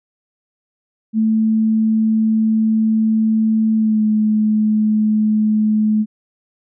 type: tone with pitch glide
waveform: sine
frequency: 220 to 214.6 Hz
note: A3 to A3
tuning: 0 to -43 cents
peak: -12 dBFS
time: 1.13-6.06 s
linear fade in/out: 50 ms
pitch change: -43 cents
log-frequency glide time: 3.76-4.03 s
effects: none